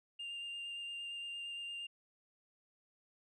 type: tone with vibrato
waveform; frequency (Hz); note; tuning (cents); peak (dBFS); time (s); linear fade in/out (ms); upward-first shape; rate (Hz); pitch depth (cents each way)
sine; 2799; F7; +3; -39; 0.19-1.87; 10; square; 8.7; 8
effects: tanh soft clip ceiling -40 dBFS

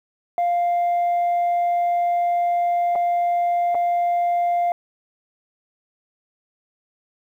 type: tone with dropouts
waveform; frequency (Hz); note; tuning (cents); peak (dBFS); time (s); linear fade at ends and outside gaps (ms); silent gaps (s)
sine; 698.5; F5; 0; -15; 0.38-4.72; 1; 2.954-2.958 / 3.746-3.751
effects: tanh soft clip ceiling -16 dBFS + 9-bit

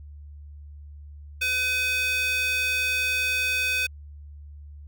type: tone with high-pass filter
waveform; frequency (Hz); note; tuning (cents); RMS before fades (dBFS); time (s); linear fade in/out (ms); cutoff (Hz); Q
square; 505; B4; +39; -25; 1.41-3.87; 10; 2200; 6.1
effects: added 73 Hz sine -40 dBFS peak until 4.87 s

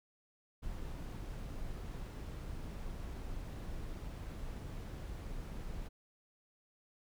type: noise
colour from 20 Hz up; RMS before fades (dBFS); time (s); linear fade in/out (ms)
brown; -43; 0.62-5.89; 20
effects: none

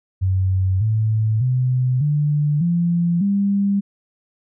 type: tone with pitch steps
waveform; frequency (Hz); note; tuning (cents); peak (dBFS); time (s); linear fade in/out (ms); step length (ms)
sine; 94.2 / 109.46 / 127.2 / 147.82 / 171.77 / 199.6; F#2 / A2 / C3 / D3 / F3 / G3; +32 / -9 / -48 / +12 / -28 / +32; -15; 0.21-3.81; 20; 600
effects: none

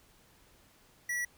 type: tone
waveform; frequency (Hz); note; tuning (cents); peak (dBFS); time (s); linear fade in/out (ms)
square; 1942; B6; -30; -32; 1.09-1.25; 5
effects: pink hiss -63 dBFS RMS until 1.37 s

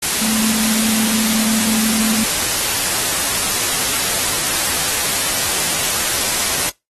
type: tone in noise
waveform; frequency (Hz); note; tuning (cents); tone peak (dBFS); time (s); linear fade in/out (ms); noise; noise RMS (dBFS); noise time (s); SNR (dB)
sine; 220; A3; 0; -18; 0.21-2.24; 10; white; -18; 0.02-6.7; -3
effects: noise-tail reverb RT60 0.2 s tail -24 dB re dry + AAC 32 kbps

